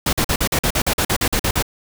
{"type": "noise bursts", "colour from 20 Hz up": "pink", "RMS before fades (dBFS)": -18, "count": 14, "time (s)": [0.06, 1.625], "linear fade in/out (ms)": 5, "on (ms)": 70, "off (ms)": 45, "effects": []}